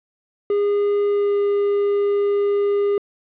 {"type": "tone with pitch glide", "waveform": "triangle", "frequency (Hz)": [408.5, 405.7], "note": ["G#4", "G#4"], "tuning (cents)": [-29, -41], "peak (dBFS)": -14, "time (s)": [0.5, 2.98], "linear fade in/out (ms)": 2, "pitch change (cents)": -12, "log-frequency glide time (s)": [1.07, 1.37], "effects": ["resampled to 8000 Hz", "9-bit"]}